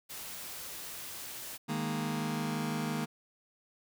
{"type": "noise", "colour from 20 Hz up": "white", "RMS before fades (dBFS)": -43, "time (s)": [0.09, 1.58], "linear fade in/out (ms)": 20}
{"type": "chord", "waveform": "sawtooth", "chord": "D# suspended fourth", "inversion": "none", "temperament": "just", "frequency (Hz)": [155.56, 207.4, 233.3], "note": ["D#3", "G#3", "A#3"], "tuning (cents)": [0, -2, 2], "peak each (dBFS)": [-32, -34, -31], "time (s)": [1.68, 3.06], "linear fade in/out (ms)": 20}
{"effects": []}